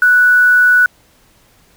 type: tone with quantisation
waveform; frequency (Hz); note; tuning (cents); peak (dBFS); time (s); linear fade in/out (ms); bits
sine; 1480; F#6; 0; -6; 0.02-0.86; 2; 5
effects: pink hiss -51 dBFS RMS until 1.76 s